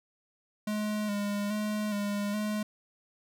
square tone with vibrato, 207.7 Hz, G#3, in tune, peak -30 dBFS, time 0.67-2.63 s, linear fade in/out 5 ms, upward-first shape square, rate 1.2 Hz, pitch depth 31 cents each way, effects none

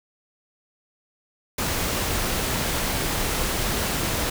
pink noise, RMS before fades -25 dBFS, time 1.58-4.3 s, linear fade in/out 5 ms, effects none

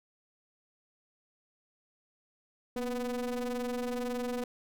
square ring-modulated tone, 125.3 Hz, B2, 25 cents sharp, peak -30 dBFS, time 2.76-4.44 s, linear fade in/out 2 ms, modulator 365 Hz, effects none

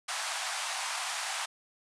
pink band-pass noise, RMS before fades -35 dBFS, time 0.08-1.46 s, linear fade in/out 10 ms, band 700 to 10000 Hz, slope 48 dB/octave, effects none

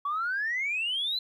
sine exponential sweep, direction up, 1119 to 4102 Hz, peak -26 dBFS, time 0.05-1.19 s, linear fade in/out 5 ms, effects tanh soft clip ceiling -23 dBFS + 11-bit

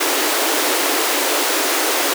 pink high-pass noise, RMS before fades -18 dBFS, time 0-2.14 s, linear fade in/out 10 ms, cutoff 280 Hz, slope 96 dB/octave, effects none

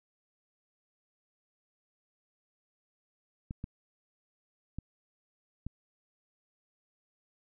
clicks, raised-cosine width 5 ms, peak -25 dBFS, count 4, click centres 3.509 / 3.641 / 4.786 / 5.666 s, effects none

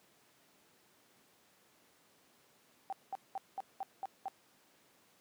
sine tone bursts, 775 Hz, G5, 20 cents flat, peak -36 dBFS, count 7, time 2.9-4.282 s, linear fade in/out 0 ms, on 26 ms, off 200 ms, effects pink hiss -67 dBFS RMS until 5.2 s + high-pass 200 Hz 12 dB/octave

